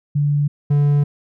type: tone pair in turn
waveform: sine / triangle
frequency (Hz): 145.3 / 144.72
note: D3 / D3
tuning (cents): -18 / -25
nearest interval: unison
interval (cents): 7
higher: first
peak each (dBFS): -14 / -10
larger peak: second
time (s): 0.15-0.48 / 0.7-1.04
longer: second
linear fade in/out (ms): 10
effects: none